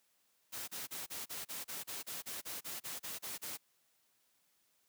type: noise bursts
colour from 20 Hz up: white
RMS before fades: -43 dBFS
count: 16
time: 0.52-3.575 s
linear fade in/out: 20 ms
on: 160 ms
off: 33 ms
effects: white hiss -75 dBFS RMS until 4.88 s + high-pass 100 Hz 12 dB/octave